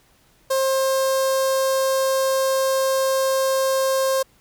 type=tone with notch filter; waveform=sawtooth; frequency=532 Hz; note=C5; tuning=29 cents sharp; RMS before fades=-20 dBFS; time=0.5-4.23 s; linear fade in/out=10 ms; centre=2300 Hz; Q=0.76; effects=pink hiss -58 dBFS RMS until 4.4 s